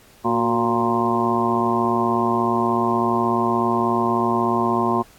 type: harmonic tone with a mistuned harmonic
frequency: 116.54 Hz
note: A#2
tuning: in tune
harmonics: 1 / 2 / 3 / 4 / 5 / 6 / 7 / 8 / 9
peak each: -31 / -23 / -23 / -35 / -33 / -26 / -31 / -25 / -23 dBFS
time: 0.24-5.03 s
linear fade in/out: 20 ms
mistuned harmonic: 3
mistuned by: +56 cents
effects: pink hiss -51 dBFS RMS until 5.18 s + AAC 64 kbps